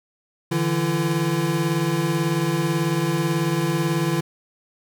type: tone cluster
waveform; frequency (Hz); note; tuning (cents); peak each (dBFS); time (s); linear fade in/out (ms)
square; 148.1 / 166.3 / 338.4; D3 / E3 / E4; +15 / +16 / +45; -25; 0.51-4.21; 10
effects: none